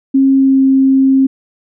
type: tone with pitch glide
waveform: sine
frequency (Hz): 269.9 to 267.4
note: C#4 to C4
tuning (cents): -46 to +38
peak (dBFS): -6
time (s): 0.14-1.27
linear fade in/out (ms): 10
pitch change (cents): -16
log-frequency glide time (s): 0.28-0.62
effects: none